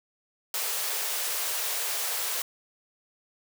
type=high-pass noise; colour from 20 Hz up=white; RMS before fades=-30 dBFS; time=0.54-2.42 s; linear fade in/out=2 ms; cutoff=410 Hz; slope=48 dB/octave; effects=none